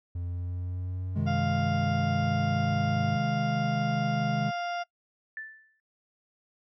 triangle linear sweep, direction up, 87.31 to 103.3 Hz, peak -29 dBFS, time 0.15-3.16 s, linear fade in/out 5 ms
triangle chord, Ab major, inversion first, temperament equal, 130.81 / 155.56 / 207.7 Hz, C3 / Eb3 / Ab3, 0 / 0 / 0 cents, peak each -29 dBFS, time 1.15-4.51 s, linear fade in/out 20 ms
harmonic tone, 698.5 Hz, F5, in tune, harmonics 1 / 2 / 3 / 4 / 5 / 7 / 8, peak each -31 / -37 / -44 / -44 / -49 / -51 / -51 dBFS, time 1.26-4.84 s, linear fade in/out 20 ms
sine tone with exponential decay, 1760 Hz, A6, in tune, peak -33 dBFS, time 5.37-5.8 s, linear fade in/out 1 ms, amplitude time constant 92 ms
effects noise-tail reverb RT60 0.1 s tail -22 dB re dry

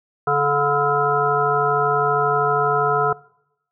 harmonic tone with a mistuned harmonic, 144.1 Hz, D3, 33 cents flat, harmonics 1 / 3 / 5 / 7 / 9 / 10, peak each -27 / -22 / -22 / -25 / -21 / -25 dBFS, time 0.27-3.13 s, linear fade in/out 5 ms, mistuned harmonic 10, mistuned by -63 cents, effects noise-tail reverb RT60 0.8 s tail -22 dB re dry

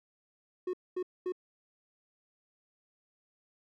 triangle tone bursts, 364.9 Hz, F#4, 24 cents flat, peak -29 dBFS, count 3, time 0.67-1.322 s, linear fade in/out 5 ms, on 64 ms, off 230 ms, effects none

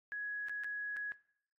sine tone with dropouts, 1673 Hz, G#6, 12 cents sharp, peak -38 dBFS, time 0.12-1.12 s, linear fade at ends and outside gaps 0 ms, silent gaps 0.485-0.495 / 0.636-0.644 / 0.964-0.968 s, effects noise-tail reverb RT60 0.7 s tail -19 dB re dry + AAC 48 kbps

